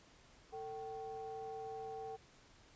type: ring-modulated tone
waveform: triangle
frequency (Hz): 162.2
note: E3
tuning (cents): -28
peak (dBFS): -38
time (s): 0.52-2.17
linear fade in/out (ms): 20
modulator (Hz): 609
effects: pink hiss -64 dBFS RMS until 2.75 s + resampled to 16000 Hz